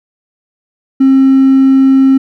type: tone with hard clipping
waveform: triangle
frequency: 267.4 Hz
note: C4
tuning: 38 cents sharp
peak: -4 dBFS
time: 1-2.18 s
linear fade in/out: 10 ms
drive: 4 dB
effects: none